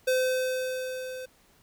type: tone with level ramp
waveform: square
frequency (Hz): 513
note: C5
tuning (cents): -34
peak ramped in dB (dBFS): -22 to -37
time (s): 0.07-1.26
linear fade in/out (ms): 10
effects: pink hiss -62 dBFS RMS until 1.62 s